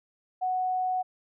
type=tone; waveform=sine; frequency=740 Hz; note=F#5; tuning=in tune; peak=-25 dBFS; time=0.41-1.03 s; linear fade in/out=20 ms; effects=none